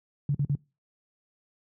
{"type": "tone bursts", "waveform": "sine", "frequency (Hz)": 142.4, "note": "C#3", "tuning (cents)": 47, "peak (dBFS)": -22, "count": 3, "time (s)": [0.29, 0.552], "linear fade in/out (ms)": 2, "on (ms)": 56, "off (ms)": 47, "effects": ["noise-tail reverb RT60 0.3 s tail -25 dB re dry", "high-pass 60 Hz 12 dB/octave"]}